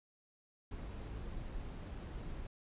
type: noise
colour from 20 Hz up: brown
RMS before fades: -44 dBFS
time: 0.71-2.47 s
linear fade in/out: 5 ms
effects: resampled to 8000 Hz